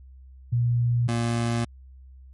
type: tone pair in turn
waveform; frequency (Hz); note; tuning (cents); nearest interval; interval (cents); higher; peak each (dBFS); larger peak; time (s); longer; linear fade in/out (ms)
sine / 25% pulse; 120 / 117.26; B2 / A#2; -49 / +11; unison; 40; first; -19; neither; 0.52-1.08 / 1.08-1.65; second; 10
effects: added 65 Hz sine -44 dBFS peak until 2.33 s + MP3 48 kbps